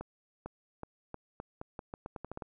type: accelerating click train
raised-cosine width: 1 ms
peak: -26 dBFS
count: 14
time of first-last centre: 0.01-2.422 s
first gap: 450 ms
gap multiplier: 0.83
effects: none